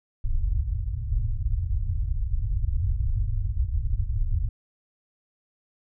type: low-pass noise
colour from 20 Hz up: pink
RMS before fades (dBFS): -25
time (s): 0.24-4.49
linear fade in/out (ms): 5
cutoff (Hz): 110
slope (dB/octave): 48
effects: none